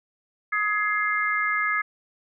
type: harmonic tone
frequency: 419.7 Hz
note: G#4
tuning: 18 cents sharp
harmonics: 3 / 4 / 5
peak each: -26 / -26 / -26 dBFS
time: 0.52-1.82 s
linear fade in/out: 10 ms
effects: none